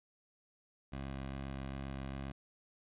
15% pulse tone with vibrato, 67.5 Hz, C#2, 45 cents flat, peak -34 dBFS, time 0.92-2.32 s, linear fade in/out 10 ms, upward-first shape sine, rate 2.5 Hz, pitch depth 13 cents each way, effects resampled to 8000 Hz

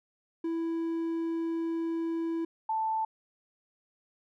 triangle / sine tone pair in turn, 330.4 / 882.1 Hz, E4 / A5, +4 / +4 cents, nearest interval octave + perfect fourth, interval 1700 cents, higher second, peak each -27 dBFS, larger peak neither, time 0.44-2.45 / 2.69-3.05 s, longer first, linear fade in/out 5 ms, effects none

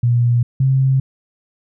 sine tone pair in turn, 120 / 133.23 Hz, B2 / C3, -49 / +32 cents, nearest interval major second, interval 181 cents, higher second, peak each -11 dBFS, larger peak neither, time 0.03-0.43 / 0.6-1 s, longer neither, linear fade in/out 5 ms, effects none

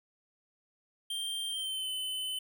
square tone with pitch glide, 3168 to 3034 Hz, G7 to F#7, +18 to +43 cents, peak -34 dBFS, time 1.1-2.39 s, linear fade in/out 5 ms, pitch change -75 cents, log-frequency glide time 1.49-1.9 s, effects none

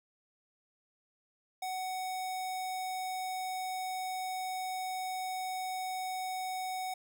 square tone with notch filter, 746 Hz, F#5, 14 cents sharp, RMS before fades -37 dBFS, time 1.62-6.94 s, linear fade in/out 5 ms, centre 1500 Hz, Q 1.5, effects none

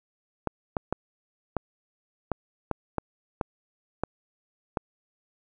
clicks, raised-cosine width 1 ms, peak -12 dBFS, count 10, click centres 0.473 / 0.768 / 0.926 / 1.567 / 2.317 / 2.713 / 2.983 / 3.412 / 4.036 / 4.772 s, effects none

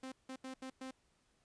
sawtooth tone bursts at uneven times, 261.6 Hz, C4, in tune, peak -40 dBFS, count 5, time 0.03-0.12 / 0.29-0.36 / 0.44-0.54 / 0.62-0.7 / 0.81-0.91 s, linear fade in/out 5 ms, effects pink hiss -75 dBFS RMS until 1.44 s + resampled to 22050 Hz

